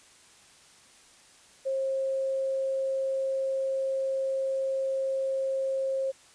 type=tone; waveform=sine; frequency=535 Hz; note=C5; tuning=38 cents sharp; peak=-26 dBFS; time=1.65-6.12 s; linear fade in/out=20 ms; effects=white hiss -56 dBFS RMS until 6.34 s + resampled to 22050 Hz